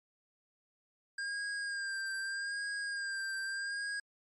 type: tone with vibrato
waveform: square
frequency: 1606 Hz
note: G6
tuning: 41 cents sharp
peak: -36 dBFS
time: 1.18-4 s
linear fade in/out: 5 ms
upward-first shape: sine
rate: 0.81 Hz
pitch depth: 36 cents each way
effects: MP3 48 kbps